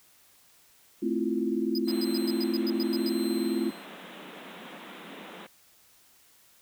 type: chord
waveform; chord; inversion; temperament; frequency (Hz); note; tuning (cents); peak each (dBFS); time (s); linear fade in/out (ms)
sine; F major seventh; first; equal; 220 / 261.6 / 329.6 / 349.2; A3 / C4 / E4 / F4; 0 / 0 / 0 / 0; -31; 1.02-3.71; 10
type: tone bursts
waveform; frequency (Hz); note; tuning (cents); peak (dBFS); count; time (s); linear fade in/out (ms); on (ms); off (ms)
square; 4978; D#8; 0; -33; 11; 1.75-3.093; 2; 33; 98
type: tone with tremolo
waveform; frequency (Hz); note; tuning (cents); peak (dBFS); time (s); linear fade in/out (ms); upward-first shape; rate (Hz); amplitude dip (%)
sawtooth; 4096; C8; -38; -36; 1.84-3.87; 50; triangle; 0.88; 90
type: band-pass noise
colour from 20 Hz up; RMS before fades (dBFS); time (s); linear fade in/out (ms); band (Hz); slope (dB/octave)
pink; -45; 1.87-5.47; 10; 170 to 3800; 96
effects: white hiss -60 dBFS RMS until 6.61 s